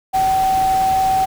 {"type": "tone in noise", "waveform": "sine", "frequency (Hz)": 763, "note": "G5", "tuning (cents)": -47, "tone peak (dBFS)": -13, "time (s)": [0.13, 1.26], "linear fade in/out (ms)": 20, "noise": "pink", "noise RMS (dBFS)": -29, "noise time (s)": [0.13, 1.26], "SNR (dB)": 13, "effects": []}